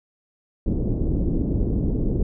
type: low-pass noise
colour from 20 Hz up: pink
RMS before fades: -22 dBFS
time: 0.66-2.23 s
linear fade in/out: 5 ms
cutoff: 390 Hz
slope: 24 dB/octave
effects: none